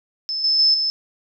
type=tone with level steps; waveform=sine; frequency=5250 Hz; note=E8; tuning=8 cents flat; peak=-22 / -15 / -12 / -18 dBFS; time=0.29-0.9 s; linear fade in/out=0 ms; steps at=0.44 / 0.59 / 0.74 s; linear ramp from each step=2 ms; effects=none